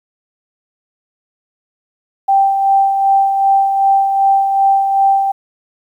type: tone with tremolo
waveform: sine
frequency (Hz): 784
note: G5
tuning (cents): 0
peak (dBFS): -7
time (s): 2.28-5.32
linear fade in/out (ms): 10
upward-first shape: sine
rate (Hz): 2.6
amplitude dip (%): 45
effects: 8-bit